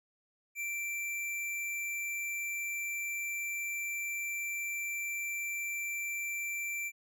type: tone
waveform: square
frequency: 2347 Hz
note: D7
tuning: 2 cents flat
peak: -35 dBFS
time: 0.55-6.92 s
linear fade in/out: 50 ms
effects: none